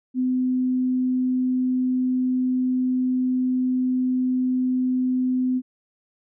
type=tone; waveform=sine; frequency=254.6 Hz; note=C4; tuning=47 cents flat; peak=-19 dBFS; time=0.14-5.62 s; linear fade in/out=50 ms; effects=none